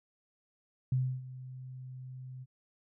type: tone with ADSR envelope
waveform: sine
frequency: 128.7 Hz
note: C3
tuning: 28 cents flat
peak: -25 dBFS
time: 0.92-2.46 s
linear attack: 3 ms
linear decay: 290 ms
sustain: -17 dB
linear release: 37 ms
effects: none